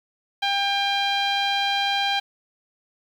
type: tone with low-pass filter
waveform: sawtooth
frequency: 798 Hz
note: G5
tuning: 31 cents sharp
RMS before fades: -23 dBFS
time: 0.42-2.2 s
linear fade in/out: 10 ms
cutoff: 3600 Hz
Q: 4.3
effects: 8-bit